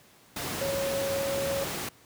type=tone in noise; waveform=sine; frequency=551 Hz; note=C#5; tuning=11 cents flat; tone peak=-28 dBFS; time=0.61-1.64 s; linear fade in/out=5 ms; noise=pink; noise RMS=-33 dBFS; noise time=0.36-1.89 s; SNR=+2 dB; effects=pink hiss -57 dBFS RMS until 2.05 s + high-pass 100 Hz 12 dB/octave